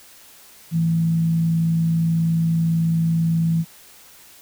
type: tone with frequency modulation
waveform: sine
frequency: 164.81 Hz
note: E3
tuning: in tune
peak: -16 dBFS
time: 0.71-3.65 s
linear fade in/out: 50 ms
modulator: 58.3 Hz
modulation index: 0.2
effects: white hiss -47 dBFS RMS until 4.41 s